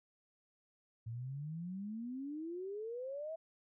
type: exponential sweep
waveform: sine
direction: up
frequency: 110.7 to 659.3 Hz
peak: -40 dBFS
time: 1.06-3.36 s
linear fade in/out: 10 ms
effects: none